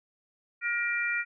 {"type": "harmonic tone", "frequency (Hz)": 474.2, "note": "A#4", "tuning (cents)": 30, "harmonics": [3, 4, 5], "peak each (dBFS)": [-31, -31, -31], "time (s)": [0.61, 1.25], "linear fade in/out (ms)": 50, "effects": []}